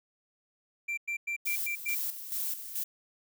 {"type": "tone bursts", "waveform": "triangle", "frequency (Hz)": 2356, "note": "D7", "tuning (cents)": 5, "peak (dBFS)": -29, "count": 6, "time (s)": [0.88, 1.95], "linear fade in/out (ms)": 10, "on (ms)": 95, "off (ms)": 100}
{"type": "noise with tremolo", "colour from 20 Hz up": "violet", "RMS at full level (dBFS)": -33, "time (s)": [1.45, 2.84], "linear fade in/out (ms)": 10, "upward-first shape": "square", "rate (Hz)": 2.3, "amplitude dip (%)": 65}
{"effects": []}